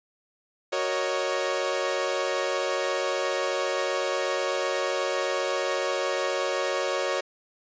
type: chord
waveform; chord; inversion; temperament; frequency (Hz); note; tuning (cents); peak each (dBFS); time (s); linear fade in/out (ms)
sawtooth; D# minor seventh; first; equal with one note detuned; 371.5 / 466.2 / 554.4 / 622.3; F#4 / A#4 / C#5 / D#5; +7 / 0 / 0 / 0; -28 / -29 / -24 / -29; 0.72-7.21; 10
effects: resampled to 16000 Hz